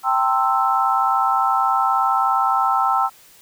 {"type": "chord", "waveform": "sine", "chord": "A minor seventh", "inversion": "third", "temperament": "equal with one note detuned", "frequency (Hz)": [784, 903.2, 1046.5, 1318.5], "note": ["G5", "A5", "C6", "E6"], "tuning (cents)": [0, 45, 0, 0], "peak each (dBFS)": [-20, -23, -23, -19], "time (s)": [0.03, 3.1], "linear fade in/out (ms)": 50, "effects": ["white hiss -49 dBFS RMS until 3.41 s"]}